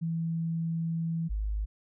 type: tone pair in turn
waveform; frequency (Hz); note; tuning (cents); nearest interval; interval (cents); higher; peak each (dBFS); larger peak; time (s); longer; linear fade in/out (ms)
sine; 164.81 / 52.17; E3 / G#1; 0 / +9; octave + minor sixth; 1991; first; -28; neither; 0.01-1.29 / 1.29-1.66; first; 20
effects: none